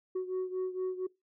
sine beating tone pair, 370 / 374.3 Hz, F#4 / F#4, 0 / +20 cents, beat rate 4.3 Hz, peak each -31 / -35 dBFS, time 0.15-1.07 s, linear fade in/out 10 ms, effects noise-tail reverb RT60 0.2 s tail -22 dB re dry + tanh soft clip ceiling -29 dBFS

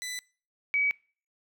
15% pulse / sine tone pair in turn, 1994 / 2274 Hz, B6 / C#7, +16 / +44 cents, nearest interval major second, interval 228 cents, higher second, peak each -28 / -23 dBFS, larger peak second, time 0.02-0.19 / 0.74-0.91 s, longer neither, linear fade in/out 0 ms, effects noise-tail reverb RT60 0.4 s tail -23 dB re dry

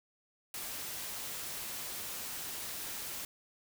white noise, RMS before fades -41 dBFS, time 0.54-3.25 s, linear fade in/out 2 ms, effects none

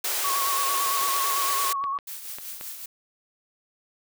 white high-pass noise, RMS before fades -27 dBFS, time 0.04-1.73 s, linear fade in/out 5 ms, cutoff 340 Hz, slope 48 dB/octave
sine tone with vibrato, 1108.7 Hz, C#6, in tune, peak -25 dBFS, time 0.24-1.98 s, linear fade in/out 5 ms, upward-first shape square, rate 8.9 Hz, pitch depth 31 cents each way
clicks, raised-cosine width 0.3 ms, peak -22 dBFS, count 7, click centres 0.863 / 1.013 / 1.084 / 1.84 / 1.988 / 2.385 / 2.611 s
blue noise with tremolo, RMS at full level -35 dBFS, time 2.07-2.86 s, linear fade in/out 5 ms, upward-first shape triangle, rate 5.3 Hz, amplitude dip 55%
effects none

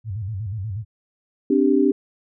sine tone with vibrato, 102.5 Hz, G#2, 22 cents flat, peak -25 dBFS, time 0.04-0.85 s, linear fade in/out 50 ms, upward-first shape square, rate 8.3 Hz, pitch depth 140 cents each way
sine chord, C suspended second, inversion none, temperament just, 261.6 / 294.3 / 392.4 Hz, C4 / D4 / G4, 0 / +4 / +2 cents, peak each -19 / -18 / -19 dBFS, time 1.5-1.92 s, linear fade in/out 5 ms
effects none

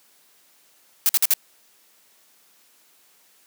blue noise bursts, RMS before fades -17 dBFS, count 4, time 1.06-1.337 s, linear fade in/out 0 ms, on 31 ms, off 51 ms, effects white hiss -58 dBFS RMS until 3.46 s + high-pass 200 Hz 12 dB/octave

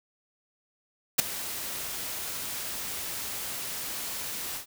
white noise with ADSR envelope, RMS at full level -17 dBFS, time 1.18-4.66 s, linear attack 16 ms, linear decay 6 ms, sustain -18 dB, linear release 100 ms, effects none

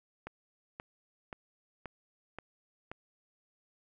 click train, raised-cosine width 0.5 ms, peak -26 dBFS, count 6, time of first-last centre 0.27-2.916 s, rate 1.89 Hz, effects none

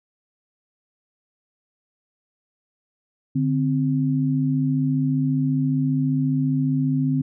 sine tone pair together, 146.82 / 261.6 Hz, D3 / C4, 0 / 0 cents, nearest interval minor seventh, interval 1000 cents, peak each -21 dBFS, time 3.35-7.22 s, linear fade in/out 10 ms, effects none

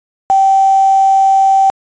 sine tone with quantisation, 776 Hz, G5, 18 cents flat, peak -6 dBFS, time 0.3-1.7 s, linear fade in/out 0 ms, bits 4, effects resampled to 16000 Hz

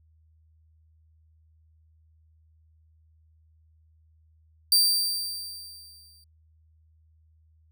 sawtooth tone with exponential decay, 4678 Hz, D8, 8 cents flat, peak -13 dBFS, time 4.72-6.24 s, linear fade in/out 2 ms, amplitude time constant 330 ms, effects added 79 Hz sine -58 dBFS peak until 7.71 s

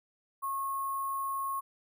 sine tone with sample-and-hold, 1088 Hz, C#6, 33 cents flat, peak -31 dBFS, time 0.42-1.61 s, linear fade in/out 20 ms, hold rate 11025 Hz, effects none

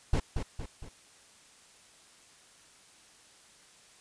brown noise with echo, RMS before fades -25 dBFS, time 0.13-0.2 s, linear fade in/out 5 ms, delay 230 ms, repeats 3, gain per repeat -6 dB, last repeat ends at 0.89 s, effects white hiss -58 dBFS RMS until 4 s + resampled to 22050 Hz

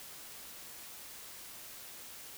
silence, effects white hiss -49 dBFS RMS until 2.37 s

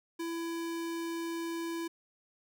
square tone, 333.8 Hz, E4, 22 cents sharp, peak -35 dBFS, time 0.19-1.88 s, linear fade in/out 10 ms, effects none

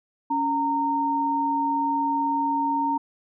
sine tone pair together, 281 / 921 Hz, C#4 / A#5, +24 / -21 cents, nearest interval octave + major sixth, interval 2055 cents, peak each -27 / -22 dBFS, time 0.3-2.98 s, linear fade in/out 10 ms, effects none

